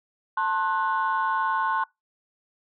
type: chord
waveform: sine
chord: F# diminished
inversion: first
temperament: just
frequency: 888 / 1065.6 / 1480 Hz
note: A5 / C6 / F#6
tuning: +16 / +31 / 0 cents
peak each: -26 / -24 / -28 dBFS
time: 0.37-1.84 s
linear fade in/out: 5 ms
effects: noise-tail reverb RT60 0.2 s tail -24 dB re dry + tanh soft clip ceiling -15 dBFS